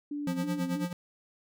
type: tone with vibrato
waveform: sine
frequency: 277.2 Hz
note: C#4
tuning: in tune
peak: -32 dBFS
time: 0.11-0.85 s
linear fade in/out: 5 ms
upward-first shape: square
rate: 3.1 Hz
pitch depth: 85 cents each way
type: tone with tremolo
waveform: square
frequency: 176.6 Hz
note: F3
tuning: 20 cents sharp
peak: -29 dBFS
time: 0.27-0.93 s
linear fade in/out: 2 ms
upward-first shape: sine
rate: 9.2 Hz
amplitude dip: 80%
effects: none